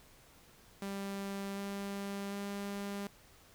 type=tone with pitch steps; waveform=sawtooth; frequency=197.6 / 199.09 / 200.6 Hz; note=G3 / G3 / G3; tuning=+14 / +27 / +40 cents; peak=-34 dBFS; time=0.82-3.07 s; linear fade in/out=2 ms; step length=750 ms; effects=pink hiss -61 dBFS RMS until 3.54 s